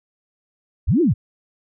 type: linear two-way sweep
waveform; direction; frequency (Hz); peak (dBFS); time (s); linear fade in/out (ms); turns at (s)
sine; up then down; 35.27 to 370 to 69.3; -13; 0.87-1.14; 20; 1.01
effects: none